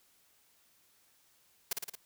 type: noise with echo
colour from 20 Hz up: white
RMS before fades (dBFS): -32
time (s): 1.71-1.73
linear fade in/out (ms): 5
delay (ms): 56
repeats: 4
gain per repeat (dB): -3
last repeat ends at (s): 1.954
effects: white hiss -68 dBFS RMS until 2.05 s